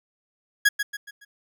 40% pulse tone with echo, 1661.2 Hz, G#6, in tune, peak -13 dBFS, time 0.65-0.69 s, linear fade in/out 10 ms, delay 140 ms, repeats 4, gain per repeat -8 dB, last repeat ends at 1.25 s, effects none

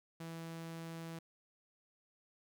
sawtooth tone, 164.81 Hz, E3, in tune, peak -40 dBFS, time 0.2-1.19 s, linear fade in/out 5 ms, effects none

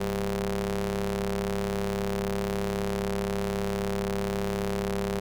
sawtooth ring-modulated tone, 103.83 Hz, G#2, in tune, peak -20 dBFS, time 0-5.2 s, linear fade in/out 10 ms, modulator 294 Hz, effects none

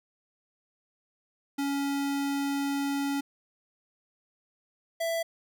square tone pair in turn, 280 / 663.7 Hz, C#4 / E5, +18 / +12 cents, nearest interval octave + minor third, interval 1494 cents, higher second, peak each -28 dBFS, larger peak neither, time 1.58-3.21 / 5-5.23 s, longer first, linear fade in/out 10 ms, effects none

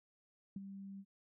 sine tone with ADSR envelope, 196 Hz, G3, in tune, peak -38 dBFS, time 0.56-1.05 s, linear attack 4 ms, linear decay 25 ms, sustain -8 dB, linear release 57 ms, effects none

